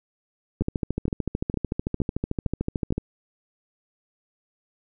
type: two click trains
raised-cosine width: 3 ms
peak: -12 / -13 dBFS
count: 33 / 6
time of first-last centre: 0.61-2.98 / 0.62-2.924 s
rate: 13.5 / 2.17 Hz
effects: none